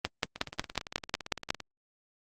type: two click trains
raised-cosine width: 0.2 ms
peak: -9 / -21 dBFS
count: 9 / 23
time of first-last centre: 0.05-1.505 / 0.36-1.603 s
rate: 5.5 / 17.7 Hz
effects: Opus 24 kbps